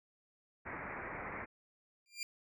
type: low-pass noise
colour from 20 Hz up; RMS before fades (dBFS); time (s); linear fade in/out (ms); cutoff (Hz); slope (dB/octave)
white; -44; 0.65-1.46; 20; 2300; 96
type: tone with exponential growth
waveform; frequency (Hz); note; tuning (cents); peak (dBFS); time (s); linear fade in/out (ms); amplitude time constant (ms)
20% pulse; 2385; D7; +26; -30; 2.06-2.23; 1; 35
effects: none